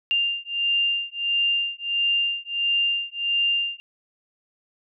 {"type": "beating tone pair", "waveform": "sine", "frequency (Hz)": [2794, 2795.5], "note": ["F7", "F7"], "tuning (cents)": [0, 1], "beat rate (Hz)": 1.5, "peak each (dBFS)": -24, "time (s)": [0.11, 3.8], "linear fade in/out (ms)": 0, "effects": []}